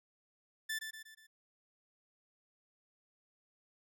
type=tone with echo; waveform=sawtooth; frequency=1760 Hz; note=A6; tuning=in tune; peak=-32 dBFS; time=0.69-0.79 s; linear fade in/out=10 ms; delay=120 ms; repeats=4; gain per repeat=-6 dB; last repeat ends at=1.27 s; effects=none